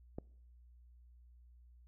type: click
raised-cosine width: 2 ms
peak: -28 dBFS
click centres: 0.185 s
effects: noise-tail reverb RT60 0.7 s tail -25 dB re dry + added 60 Hz sine -58 dBFS peak until 1.87 s